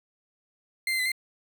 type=tone with pitch steps; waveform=35% pulse; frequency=2089 / 2074 / 2015 / 2091 Hz; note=C7 / C7 / B6 / C7; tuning=-3 / -16 / +34 / -2 cents; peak=-23 dBFS; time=0.87-1.118 s; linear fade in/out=2 ms; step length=62 ms; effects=none